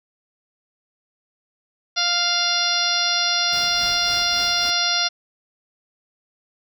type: harmonic tone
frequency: 699 Hz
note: F5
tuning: 1 cent sharp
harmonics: 1 / 2 / 3 / 4 / 5 / 6 / 7 / 8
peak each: -29 / -26 / -30 / -29 / -25 / -25 / -25 / -25 dBFS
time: 1.96-5.09 s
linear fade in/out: 20 ms
type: noise with tremolo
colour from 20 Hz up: pink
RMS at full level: -36 dBFS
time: 3.52-4.71 s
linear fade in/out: 10 ms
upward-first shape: sine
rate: 3.6 Hz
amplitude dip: 60%
effects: none